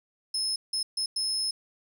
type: tone bursts at uneven times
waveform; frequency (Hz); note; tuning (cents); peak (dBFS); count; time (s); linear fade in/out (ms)
35% pulse; 5190; E8; -28; -24; 4; 0.34-0.56 / 0.73-0.83 / 0.97-1.06 / 1.16-1.51; 5
effects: none